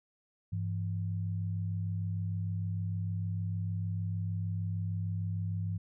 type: tone pair together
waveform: sine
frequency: 100 / 166.58 Hz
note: G2 / E3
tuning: +35 / +18 cents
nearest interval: major sixth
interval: 883 cents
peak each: -32 / -38 dBFS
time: 0.52-5.78 s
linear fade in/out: 10 ms
effects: none